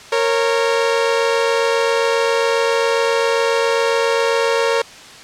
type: tone pair together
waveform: sawtooth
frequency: 462.1 / 549.5 Hz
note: A#4 / C#5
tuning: -15 / -15 cents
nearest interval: minor third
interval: 300 cents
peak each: -12 / -15 dBFS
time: 0.12-4.82 s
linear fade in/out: 5 ms
effects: white hiss -38 dBFS RMS until 5.23 s + low-pass 6000 Hz 12 dB/octave